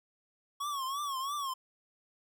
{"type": "tone with vibrato", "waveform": "square", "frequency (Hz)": 1108.7, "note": "C#6", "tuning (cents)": 0, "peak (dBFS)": -34, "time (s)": [0.6, 1.54], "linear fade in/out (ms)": 10, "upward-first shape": "triangle", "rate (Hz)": 3, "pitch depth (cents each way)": 130, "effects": []}